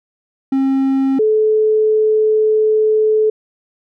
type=tone pair in turn; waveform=triangle / sine; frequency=268.7 / 432.5 Hz; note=C4 / A4; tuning=+46 / -30 cents; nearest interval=minor sixth; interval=824 cents; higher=second; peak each=-10 / -10 dBFS; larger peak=neither; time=0.52-1.19 / 1.19-3.3 s; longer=second; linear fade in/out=5 ms; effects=none